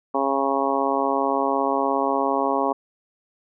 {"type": "harmonic tone", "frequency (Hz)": 137.2, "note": "C#3", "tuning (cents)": -17, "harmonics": [2, 3, 4, 5, 6, 7, 8], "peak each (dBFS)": [-27, -27, -27, -27, -27, -27, -27], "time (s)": [0.14, 2.73], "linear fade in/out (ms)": 10, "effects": []}